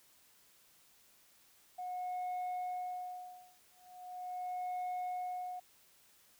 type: tone with tremolo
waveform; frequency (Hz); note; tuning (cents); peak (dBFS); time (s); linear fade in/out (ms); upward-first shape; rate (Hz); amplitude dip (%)
sine; 727; F#5; -31; -33; 1.78-5.6; 10; sine; 0.4; 100
effects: tanh soft clip ceiling -35 dBFS + white hiss -66 dBFS RMS until 6.39 s